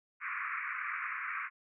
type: band-pass noise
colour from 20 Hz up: pink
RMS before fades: -38 dBFS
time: 0.2-1.5 s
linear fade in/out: 50 ms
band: 1100 to 2400 Hz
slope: 96 dB/octave
effects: none